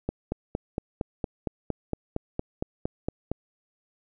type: click train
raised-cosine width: 2 ms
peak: -14 dBFS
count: 15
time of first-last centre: 0.09-3.316 s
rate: 4.34 Hz
effects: none